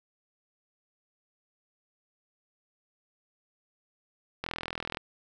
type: click train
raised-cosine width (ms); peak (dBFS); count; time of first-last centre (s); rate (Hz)
0.3; -17; 23; 4.44-4.971; 41.4
effects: none